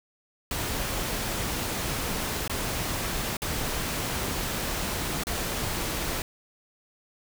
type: noise with dropouts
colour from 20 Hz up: pink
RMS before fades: -30 dBFS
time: 0.51-6.22 s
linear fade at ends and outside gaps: 2 ms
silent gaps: 2.478-2.496 / 3.369-3.419 / 5.236-5.269 s
effects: none